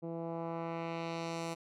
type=tone with low-pass filter sweep; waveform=10% pulse; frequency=166.3 Hz; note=E3; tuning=16 cents sharp; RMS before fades=-39 dBFS; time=0.02-1.55 s; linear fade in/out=20 ms; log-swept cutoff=440 to 10000 Hz; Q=1; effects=none